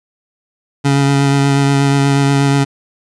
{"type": "tone with vibrato", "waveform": "25% pulse", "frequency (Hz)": 139.4, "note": "C#3", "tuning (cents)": 10, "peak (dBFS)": -6, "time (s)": [0.84, 2.65], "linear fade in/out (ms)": 20, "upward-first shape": "triangle", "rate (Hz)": 8.3, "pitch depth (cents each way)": 19, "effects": ["resampled to 22050 Hz"]}